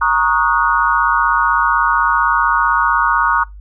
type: chord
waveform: sine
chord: D# minor seventh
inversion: second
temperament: equal with one note detuned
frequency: 932.3 / 1108.7 / 1244.5 / 1457.1 Hz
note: A#5 / C#6 / D#6 / F#6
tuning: 0 / 0 / 0 / -27 cents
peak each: -17 dBFS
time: 0.01-3.44 s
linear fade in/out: 10 ms
effects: noise-tail reverb RT60 0.2 s tail -25 dB re dry + added 50 Hz sine -32 dBFS peak until 3.6 s